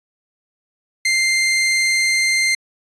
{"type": "tone", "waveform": "sawtooth", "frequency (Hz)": 2093, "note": "C7", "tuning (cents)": 0, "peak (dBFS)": -11, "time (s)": [1.05, 2.55], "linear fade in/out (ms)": 5, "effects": ["resampled to 22050 Hz"]}